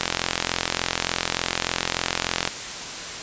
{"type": "click train", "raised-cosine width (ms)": 0.2, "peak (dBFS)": -3, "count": 108, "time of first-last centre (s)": [0.01, 2.475], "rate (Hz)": 43.4, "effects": ["white hiss -32 dBFS RMS until 3.22 s", "resampled to 16000 Hz"]}